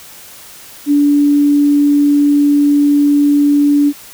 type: tone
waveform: sine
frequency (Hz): 289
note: D4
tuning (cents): -28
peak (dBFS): -7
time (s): 0.86-3.93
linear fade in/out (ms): 50
effects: white hiss -36 dBFS RMS until 4.13 s